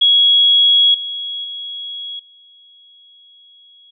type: tone with level steps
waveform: sine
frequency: 3328 Hz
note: G#7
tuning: 3 cents sharp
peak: -8 / -22 / -25 / -44 dBFS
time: 0.01-3.91 s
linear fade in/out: 10 ms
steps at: 0.94 / 1.44 / 2.19 s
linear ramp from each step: 5 ms
effects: none